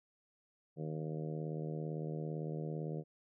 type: harmonic tone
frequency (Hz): 77.78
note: D#2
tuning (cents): 0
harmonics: 2 / 3 / 4 / 5 / 6 / 7 / 8 / 9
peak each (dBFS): -39 / -50 / -48 / -47 / -47 / -50 / -57 / -56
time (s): 0.76-3.04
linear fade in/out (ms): 50
effects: none